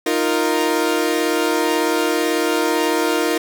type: chord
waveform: sawtooth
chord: Eb suspended second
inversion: none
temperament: equal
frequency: 311.1 / 349.2 / 466.2 Hz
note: Eb4 / F4 / Bb4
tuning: 0 / 0 / 0 cents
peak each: -17 dBFS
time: 0.06-3.38 s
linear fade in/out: 5 ms
effects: none